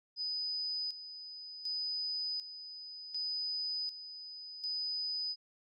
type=tone with tremolo; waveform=sine; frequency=4991 Hz; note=D#8; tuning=5 cents sharp; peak=-34 dBFS; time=0.16-5.36 s; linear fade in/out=50 ms; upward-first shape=square; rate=0.67 Hz; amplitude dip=70%; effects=none